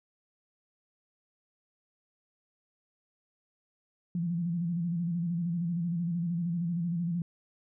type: tone with vibrato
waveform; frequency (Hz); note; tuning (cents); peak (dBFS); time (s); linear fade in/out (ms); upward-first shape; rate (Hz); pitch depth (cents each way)
sine; 171.1; F3; -35; -28; 4.15-7.22; 2; square; 13; 56
effects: none